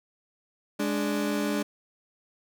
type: tone pair together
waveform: 30% pulse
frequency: 207.7 / 292.9 Hz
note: G#3 / D4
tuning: 0 / -5 cents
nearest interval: tritone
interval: 595 cents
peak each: -26 dBFS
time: 0.79-1.63 s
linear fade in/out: 10 ms
effects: none